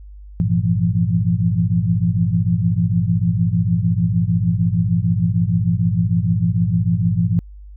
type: tone cluster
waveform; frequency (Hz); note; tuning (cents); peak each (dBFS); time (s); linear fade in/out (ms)
sine; 100.4 / 116.3 / 167.1 / 173.7; G2 / A#2 / E3 / F3; +42 / -4 / +24 / -9; -20; 0.4-7.39; 0
effects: added 50 Hz sine -35 dBFS peak until 7.76 s